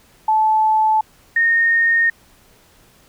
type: tone pair in turn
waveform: sine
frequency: 870 / 1843.5 Hz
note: A5 / A#6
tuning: -20 / -20 cents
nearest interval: octave + minor second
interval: 1300 cents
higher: second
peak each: -12 dBFS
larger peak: neither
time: 0.28-1.01 / 1.36-2.1 s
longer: second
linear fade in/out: 5 ms
effects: pink hiss -52 dBFS RMS until 3.08 s